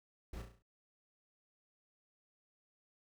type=noise with echo; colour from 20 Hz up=brown; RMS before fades=-45 dBFS; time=0.33-0.42 s; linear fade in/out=5 ms; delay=34 ms; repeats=6; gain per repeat=-5 dB; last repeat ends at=0.624 s; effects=none